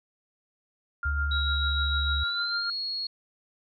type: tone with tremolo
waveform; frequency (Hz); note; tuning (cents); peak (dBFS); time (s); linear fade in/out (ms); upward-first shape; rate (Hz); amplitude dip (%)
sine; 1400; F6; +4; -27; 1.03-2.7; 2; sine; 6.7; 50
type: tone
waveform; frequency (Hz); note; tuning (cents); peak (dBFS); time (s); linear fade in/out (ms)
sine; 71.3; C#2; +49; -26; 1.05-2.24; 10
type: tone with pitch glide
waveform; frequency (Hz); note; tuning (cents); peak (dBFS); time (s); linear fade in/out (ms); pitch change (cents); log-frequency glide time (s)
sine; 3847 to 4318; B7 to C#8; -46 to -46; -29; 1.31-3.07; 5; +200; 2.19-2.72
effects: none